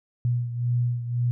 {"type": "beating tone pair", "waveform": "sine", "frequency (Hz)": [120.7, 122.6], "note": ["B2", "B2"], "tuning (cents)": [-39, -12], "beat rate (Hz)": 1.9, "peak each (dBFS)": [-23, -29], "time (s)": [0.25, 1.31], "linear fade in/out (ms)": 0, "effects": []}